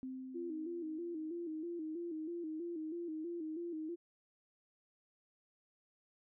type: tone with exponential decay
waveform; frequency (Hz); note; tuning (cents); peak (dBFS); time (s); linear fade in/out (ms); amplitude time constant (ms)
sine; 260; C4; -11; -40; 0.03-2.33; 0; 500
type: tone with vibrato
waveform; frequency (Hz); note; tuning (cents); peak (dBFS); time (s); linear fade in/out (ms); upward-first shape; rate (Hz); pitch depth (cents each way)
sine; 328.3; E4; -7; -39; 0.34-3.96; 20; square; 3.1; 81
effects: none